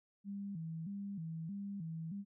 sine tone with vibrato, 180.2 Hz, F#3, 45 cents flat, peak -40 dBFS, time 0.24-2.25 s, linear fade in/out 50 ms, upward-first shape square, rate 1.6 Hz, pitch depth 180 cents each way, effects none

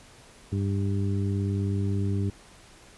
harmonic tone, 99 Hz, G2, 18 cents sharp, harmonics 1 / 2 / 3 / 4, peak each -25 / -31 / -35 / -37 dBFS, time 0.52-2.3 s, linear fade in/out 5 ms, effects pink hiss -52 dBFS RMS until 2.97 s + resampled to 24000 Hz

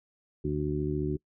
harmonic tone, 74.2 Hz, D2, 18 cents sharp, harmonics 1 / 2 / 3 / 4 / 5, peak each -36 / -32 / -40 / -33 / -32 dBFS, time 0.44-1.17 s, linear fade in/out 10 ms, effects noise-tail reverb RT60 0.1 s tail -25 dB re dry

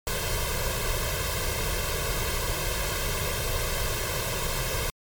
pink noise with comb filter, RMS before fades -28 dBFS, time 0.07-4.9 s, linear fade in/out 0 ms, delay 1.9 ms, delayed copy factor +0.95, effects MP3 96 kbps

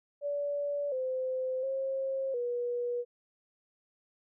sine tone with pitch steps, 575 / 516 / 536 / 484 Hz, D5 / C5 / C5 / B4, -37 / -24 / +42 / -35 cents, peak -30 dBFS, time 0.21-3.05 s, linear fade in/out 50 ms, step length 710 ms, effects none

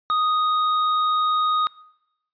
sine tone with hard clipping, 1244.5 Hz, D#6, in tune, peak -20 dBFS, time 0.1-1.67 s, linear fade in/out 0 ms, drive 8 dB, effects noise-tail reverb RT60 0.9 s tail -23 dB re dry + resampled to 11025 Hz

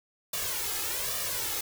white noise with flanger, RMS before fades -32 dBFS, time 0.33-1.61 s, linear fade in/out 5 ms, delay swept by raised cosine 1.7 to 2.38 ms, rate 1.2 Hz, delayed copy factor +0.8, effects none

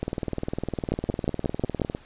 two click trains, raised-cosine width 2 ms, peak -10 / -14 dBFS, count 6 / 39, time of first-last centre 0.92-1.818 / 0.03-1.949 s, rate 5.57 / 19.8 Hz, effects pink hiss -52 dBFS RMS until 2.05 s + resampled to 8000 Hz

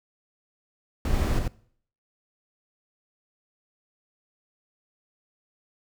brown noise with echo, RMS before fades -24 dBFS, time 1.05-1.39 s, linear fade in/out 2 ms, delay 89 ms, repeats 1, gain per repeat -3 dB, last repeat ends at 1.479 s, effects noise-tail reverb RT60 0.6 s tail -22 dB re dry

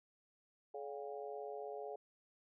harmonic tone with a mistuned harmonic, 141.7 Hz, C#3, 38 cents sharp, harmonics 3 / 4 / 5 / 6, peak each -46 / -49 / -49 / -53 dBFS, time 0.74-1.96 s, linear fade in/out 5 ms, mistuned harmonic 6, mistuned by -96 cents, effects none

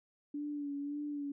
sine tone with vibrato, 288.7 Hz, D4, 30 cents flat, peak -36 dBFS, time 0.34-1.32 s, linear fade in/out 5 ms, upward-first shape sine, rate 1.8 Hz, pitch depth 35 cents each way, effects none

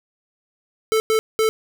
square tone bursts at uneven times, 440 Hz, A4, in tune, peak -16 dBFS, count 3, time 0.92-1 / 1.1-1.19 / 1.39-1.49 s, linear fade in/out 0 ms, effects none

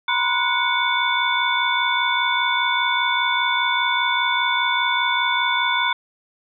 sine tone cluster, 960 / 1025 / 1467 / 2228 / 3505 Hz, B5 / C6 / F#6 / C#7 / A7, -49 / -36 / -15 / +8 / -7 cents, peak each -24 dBFS, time 0.08-5.93 s, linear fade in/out 5 ms, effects none

